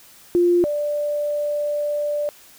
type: tone pair in turn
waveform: sine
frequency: 350 / 588.6 Hz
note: F4 / D5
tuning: +4 / +4 cents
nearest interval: major sixth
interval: 900 cents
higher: second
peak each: -13 / -20 dBFS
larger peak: first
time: 0.35-0.64 / 0.64-2.29 s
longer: second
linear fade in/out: 0 ms
effects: white hiss -48 dBFS RMS until 2.58 s